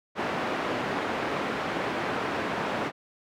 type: band-pass noise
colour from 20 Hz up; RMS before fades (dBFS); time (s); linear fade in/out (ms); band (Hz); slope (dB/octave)
pink; -30; 0.15-2.92; 50; 250 to 2000; 12
effects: none